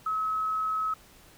sine tone, 1285 Hz, E6, 45 cents flat, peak -26 dBFS, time 0.06-0.94 s, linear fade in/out 5 ms, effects pink hiss -55 dBFS RMS until 1.37 s

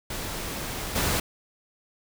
pink noise with level steps, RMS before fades -33 / -25 dBFS, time 0.1-1.2 s, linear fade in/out 5 ms, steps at 0.95 s, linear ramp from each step 10 ms, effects none

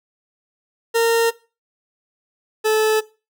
40% pulse tone pair in turn, 460.2 / 434.4 Hz, A#4 / A4, -22 / -22 cents, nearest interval minor second, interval 100 cents, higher first, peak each -13 / -14 dBFS, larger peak first, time 0.94-1.31 / 2.64-3.01 s, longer neither, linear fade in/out 20 ms, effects noise-tail reverb RT60 0.3 s tail -18 dB re dry

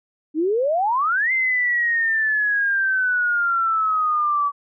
sine exponential two-way sweep, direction up then down, 294.7 to 2092 to 1139 Hz, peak -17 dBFS, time 0.34-4.52 s, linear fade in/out 50 ms, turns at 1.32 s, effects none

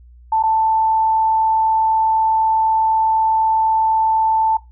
sine tone with dropouts, 884 Hz, A5, 8 cents sharp, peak -13 dBFS, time 0.32-4.57 s, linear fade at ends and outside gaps 5 ms, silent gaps 0.427-0.435 s, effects noise-tail reverb RT60 0.2 s tail -17 dB re dry + added 60 Hz sine -41 dBFS peak until 4.71 s

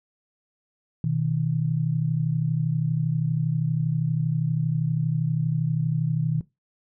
sine tone pair together, 125.3 / 157.84 Hz, B2 / D#3, +25 / +25 cents, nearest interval major third, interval 400 cents, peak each -26 / -23 dBFS, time 1.04-6.41 s, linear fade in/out 2 ms, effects noise-tail reverb RT60 0.2 s tail -18 dB re dry

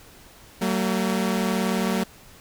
sawtooth tone pair together, 188.9 / 227.7 Hz, F#3 / A#3, +36 / -40 cents, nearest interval minor third, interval 324 cents, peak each -20 / -21 dBFS, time 0.61-2.04 s, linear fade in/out 10 ms, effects pink hiss -49 dBFS RMS until 2.4 s

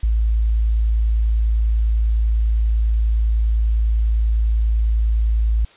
sine tone, 55 Hz, A1, in tune, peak -14 dBFS, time 0.03-5.65 s, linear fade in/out 5 ms, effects white hiss -49 dBFS RMS until 5.76 s + resampled to 8000 Hz

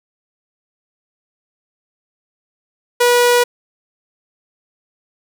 sawtooth tone, 485.5 Hz, B4, 30 cents flat, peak -6 dBFS, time 3-3.44 s, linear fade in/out 10 ms, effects none

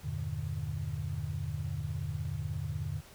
sine chord, E half-diminished seventh, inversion none, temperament just, 82.41 / 98.89 / 118.67 / 148.33 Hz, E2 / G2 / Bb2 / D3, 0 / +16 / +31 / +18 cents, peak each -39 / -39 / -40 / -37 dBFS, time 0.03-3.01 s, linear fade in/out 20 ms, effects pink hiss -55 dBFS RMS until 3.14 s

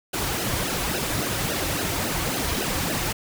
pink noise with flanger, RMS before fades -26 dBFS, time 0.13-3.13 s, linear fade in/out 10 ms, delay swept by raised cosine 0.87 to 4.87 ms, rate 3.6 Hz, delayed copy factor -1, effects none

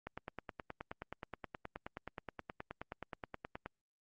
click train, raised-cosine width 0.5 ms, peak -27 dBFS, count 35, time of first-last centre 0.07-3.66 s, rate 9.47 Hz, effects Opus 48 kbps

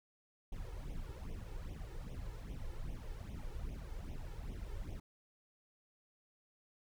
brown noise with flanger, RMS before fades -44 dBFS, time 0.52-5 s, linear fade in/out 5 ms, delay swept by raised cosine 0.32 to 2.32 ms, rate 2.5 Hz, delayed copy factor +0.85, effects none

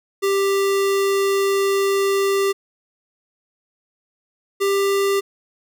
square tone pair in turn, 393.9 / 395.8 Hz, G4 / G4, +8 / +17 cents, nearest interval unison, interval 9 cents, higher second, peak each -17 / -17 dBFS, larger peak neither, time 0.22-2.53 / 4.6-5.21 s, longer first, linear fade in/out 20 ms, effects none

